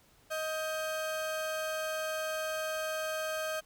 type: tone pair together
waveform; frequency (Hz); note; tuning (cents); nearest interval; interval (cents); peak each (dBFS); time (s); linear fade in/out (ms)
35% pulse; 628 / 1580; D#5 / G6; +16 / +13; octave + major third; 1597; -32 / -38; 0.3-3.61; 20
effects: pink hiss -64 dBFS RMS until 3.65 s